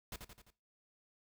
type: noise with echo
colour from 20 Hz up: pink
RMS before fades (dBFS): -44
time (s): 0.12-0.16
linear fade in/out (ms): 2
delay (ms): 86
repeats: 4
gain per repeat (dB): -5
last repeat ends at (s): 0.504
effects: noise-tail reverb RT60 0.3 s tail -18 dB re dry